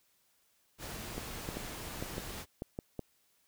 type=noise; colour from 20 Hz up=pink; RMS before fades=-43 dBFS; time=0.78-2.46 s; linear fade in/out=50 ms
type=clicks; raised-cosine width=2 ms; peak=-24 dBFS; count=8; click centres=1.18 / 1.489 / 1.57 / 2.025 / 2.181 / 2.621 / 2.789 / 2.993 s
effects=white hiss -72 dBFS RMS until 3.47 s